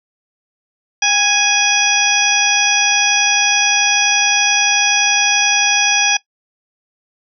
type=harmonic tone with a mistuned harmonic; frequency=830.6 Hz; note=G#5; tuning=in tune; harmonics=1 / 2 / 3 / 4 / 6 / 7; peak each=-20 / -20 / -16 / -19 / -21 / -16 dBFS; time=1.02-6.17 s; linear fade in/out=5 ms; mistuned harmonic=1; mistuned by=-43 cents; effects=noise-tail reverb RT60 0.1 s tail -20 dB re dry